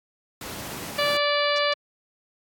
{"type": "noise", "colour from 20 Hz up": "pink", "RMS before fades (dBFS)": -35, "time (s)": [0.41, 1.17], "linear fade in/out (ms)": 2}
{"type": "harmonic tone", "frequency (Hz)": 582, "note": "D5", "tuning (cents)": -16, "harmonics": [1, 2, 3, 4, 5, 6, 7, 8], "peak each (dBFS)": [-24, -27, -29, -30, -31, -32, -32, -33], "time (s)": [0.98, 1.74], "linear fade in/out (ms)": 10}
{"effects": ["high-pass 100 Hz 12 dB/octave", "AAC 64 kbps"]}